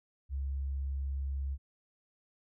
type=tone; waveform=sine; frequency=68.4 Hz; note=C#2; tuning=23 cents flat; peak=-32 dBFS; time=0.29-1.58 s; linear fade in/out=50 ms; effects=none